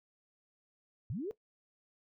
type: linear sweep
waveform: sine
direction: up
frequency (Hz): 90.1 to 456.9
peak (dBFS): -35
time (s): 1.1-1.31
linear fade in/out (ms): 0
effects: noise-tail reverb RT60 0.1 s tail -17 dB re dry